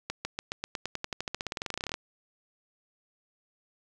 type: accelerating click train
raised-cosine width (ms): 0.2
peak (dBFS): -15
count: 28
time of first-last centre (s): 0.1-1.941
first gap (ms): 150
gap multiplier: 0.93
effects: none